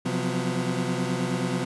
30% pulse tone cluster, 130.3 / 175.3 / 184.6 / 251.1 Hz, C3 / F3 / F#3 / B3, -7 / +7 / -4 / +29 cents, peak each -28 dBFS, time 0.05-1.65 s, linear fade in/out 10 ms, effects resampled to 24000 Hz

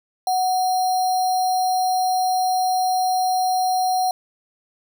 sine tone with sample-and-hold, 740 Hz, F#5, in tune, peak -17 dBFS, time 0.27-4.11 s, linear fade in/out 2 ms, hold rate 4900 Hz, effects none

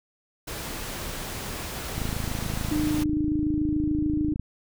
pink noise, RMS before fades -34 dBFS, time 0.47-3.04 s, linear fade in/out 10 ms
click train, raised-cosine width 5 ms, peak -18 dBFS, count 66, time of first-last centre 1.98-4.396 s, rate 26.9 Hz
sine tone, 302.7 Hz, D#4, 48 cents flat, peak -23 dBFS, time 2.71-4.34 s, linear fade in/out 5 ms
effects none

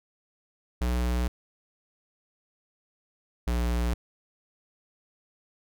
square tone pair in turn, 60.8 / 59.51 Hz, B1 / A#1, -26 / +36 cents, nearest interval unison, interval 38 cents, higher first, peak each -25 dBFS, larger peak neither, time 0.81-1.28 / 3.47-3.94 s, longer neither, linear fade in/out 5 ms, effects none

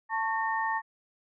sine tone cluster, 889 / 1105 / 1828 Hz, A5 / C#6 / A#6, +18 / -6 / -34 cents, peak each -29 / -34 / -32 dBFS, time 0.09-0.82 s, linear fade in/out 50 ms, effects none

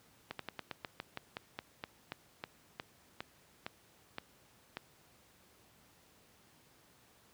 slowing click train, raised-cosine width 0.3 ms, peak -23 dBFS, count 18, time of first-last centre 0.31-4.77 s, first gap 83 ms, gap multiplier 1.13, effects pink hiss -65 dBFS RMS until 7.33 s + high-pass 80 Hz 12 dB/octave

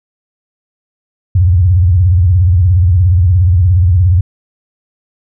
sine tone with vibrato, 89.2 Hz, F2, 37 cents sharp, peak -5 dBFS, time 1.35-4.21 s, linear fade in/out 5 ms, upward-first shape sine, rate 17 Hz, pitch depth 190 cents each way, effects none

